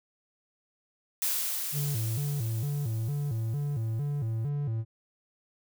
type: noise with exponential decay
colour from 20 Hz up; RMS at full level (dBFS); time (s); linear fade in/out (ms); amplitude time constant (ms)
blue; -28; 1.22-4.49; 1; 710
type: tone with vibrato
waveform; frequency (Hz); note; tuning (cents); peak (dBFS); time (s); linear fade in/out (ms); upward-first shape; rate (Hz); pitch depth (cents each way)
triangle; 127.3; C3; -47; -26; 1.72-4.85; 50; square; 2.2; 220
effects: none